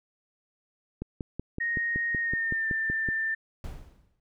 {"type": "click train", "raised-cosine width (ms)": 3, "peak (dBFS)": -20, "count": 12, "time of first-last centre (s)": [1.02, 3.088], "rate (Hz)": 5.32}
{"type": "tone with pitch glide", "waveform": "sine", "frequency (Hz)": [1864.7, 1785.6], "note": ["A#6", "A6"], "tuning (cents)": [0, 25], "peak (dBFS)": -26, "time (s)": [1.6, 3.35], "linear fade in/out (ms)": 10, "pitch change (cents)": -75, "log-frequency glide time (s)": [2.19, 2.67]}
{"type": "noise with exponential decay", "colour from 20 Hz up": "brown", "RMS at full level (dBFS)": -34, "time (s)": [3.64, 4.2], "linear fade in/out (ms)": 2, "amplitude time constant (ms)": 120}
{"effects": []}